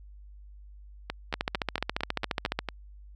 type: two click trains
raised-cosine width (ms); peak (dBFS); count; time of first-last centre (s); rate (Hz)
0.3; -11 / -15; 19 / 8; 1.34-2.59 / 1.1-2.687; 14.4 / 4.41
effects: added 50 Hz sine -46 dBFS peak until 3.15 s